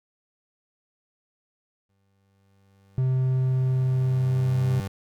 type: tone with exponential growth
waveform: 30% pulse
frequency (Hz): 98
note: G2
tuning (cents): 0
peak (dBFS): -26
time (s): 1.89-4.88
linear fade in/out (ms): 5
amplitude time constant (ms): 650
type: tone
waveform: triangle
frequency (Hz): 129.7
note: C3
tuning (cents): -15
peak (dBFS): -18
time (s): 2.98-4.8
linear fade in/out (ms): 0
effects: none